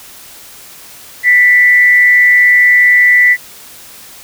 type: tone with frequency modulation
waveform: sine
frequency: 1975.5 Hz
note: B6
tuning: in tune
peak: -4 dBFS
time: 1.23-3.37 s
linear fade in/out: 50 ms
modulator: 183 Hz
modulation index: 0.31
effects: white hiss -35 dBFS RMS until 4.23 s